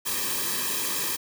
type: noise with comb filter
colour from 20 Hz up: white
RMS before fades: -28 dBFS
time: 0.05-1.17 s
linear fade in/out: 20 ms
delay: 1.4 ms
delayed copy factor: -1
effects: none